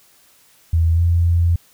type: tone with pitch glide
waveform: sine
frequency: 82.41 to 85.32 Hz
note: E2 to F2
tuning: 0 to -40 cents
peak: -12 dBFS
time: 0.73-1.56 s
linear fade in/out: 5 ms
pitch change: +60 cents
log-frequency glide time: 0.94-1 s
effects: white hiss -53 dBFS RMS until 1.73 s